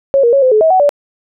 sine tone with pitch steps, 549 / 472.3 / 552 / 514 / 429.4 / 642 / 750 / 578 Hz, C#5 / A#4 / C#5 / C5 / A4 / E5 / F#5 / D5, -17 / +23 / -7 / -31 / -42 / -46 / +23 / -28 cents, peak -6 dBFS, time 0.14-0.892 s, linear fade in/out 0 ms, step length 94 ms, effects none

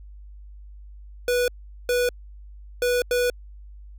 square tone bursts at uneven times, 490.4 Hz, B4, 12 cents flat, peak -20 dBFS, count 4, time 1.28-1.48 / 1.89-2.09 / 2.82-3.02 / 3.11-3.3 s, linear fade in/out 2 ms, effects added 50 Hz sine -40 dBFS peak until 3.98 s

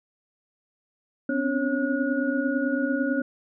sine tone cluster, 256.1 / 267.1 / 285.1 / 548 / 1450 Hz, C4 / C4 / C#4 / C#5 / F#6, -37 / +36 / +49 / -20 / -35 cents, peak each -27 / -32 / -27 / -30 / -31 dBFS, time 1.29-3.22 s, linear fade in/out 5 ms, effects none

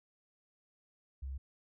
sine tone, 67.1 Hz, C2, 44 cents sharp, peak -38 dBFS, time 1.22-1.38 s, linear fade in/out 10 ms, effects none

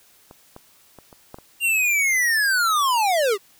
clicks, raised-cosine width 1 ms, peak -28 / -25 / -28 / -30 / -21 / -27 dBFS, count 6, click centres 0.311 / 0.564 / 0.987 / 1.128 / 1.344 / 1.386 s
square linear sweep, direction down, 2808 to 370 Hz, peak -18 dBFS, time 1.6-3.38 s, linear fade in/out 50 ms
effects white hiss -55 dBFS RMS until 3.59 s

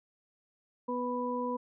harmonic tone, 246.9 Hz, B3, in tune, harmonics 1 / 2 / 4, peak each -35 / -35 / -35 dBFS, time 0.88-1.57 s, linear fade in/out 10 ms, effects none

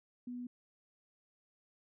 sine tone, 245.7 Hz, B3, 9 cents flat, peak -40 dBFS, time 0.27-0.47 s, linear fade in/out 5 ms, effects none

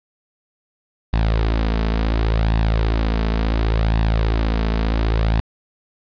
sawtooth tone with flanger, 55 Hz, A1, in tune, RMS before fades -18 dBFS, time 1.13-5.4 s, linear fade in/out 0 ms, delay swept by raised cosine 1.1 to 4.6 ms, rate 0.7 Hz, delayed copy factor +0.5, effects resampled to 11025 Hz + 8-bit

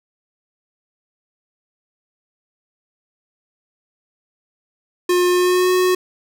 square tone with pitch glide, 357.5 to 366.3 Hz, F4 to F#4, +41 to -17 cents, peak -14 dBFS, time 5.09-5.95 s, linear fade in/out 5 ms, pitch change +42 cents, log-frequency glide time 5.29-5.71 s, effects none

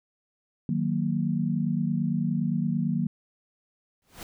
sine chord, D# minor, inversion none, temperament equal, 155.56 / 185 / 233.1 Hz, D#3 / F#3 / A#3, 0 / 0 / 0 cents, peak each -28 dBFS, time 0.69-3.07 s, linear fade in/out 2 ms
pink noise with exponential growth, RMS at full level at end -37 dBFS, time 4.02-4.23 s, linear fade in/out 1 ms, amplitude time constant 45 ms
effects none

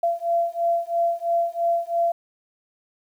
sine beating tone pair, 680 / 683 Hz, F5 / F5, -46 / -39 cents, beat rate 3 Hz, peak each -23 dBFS, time 0.03-2.12 s, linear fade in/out 5 ms, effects 9-bit

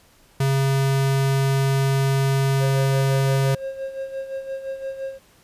square tone, 136 Hz, C#3, 33 cents flat, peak -18 dBFS, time 0.4-3.55 s, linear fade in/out 5 ms
triangle tone with tremolo, 537 Hz, C5, 45 cents sharp, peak -23 dBFS, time 2.59-5.19 s, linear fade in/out 50 ms, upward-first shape sine, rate 5.8 Hz, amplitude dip 65%
effects pink hiss -55 dBFS RMS until 5.43 s + resampled to 32000 Hz

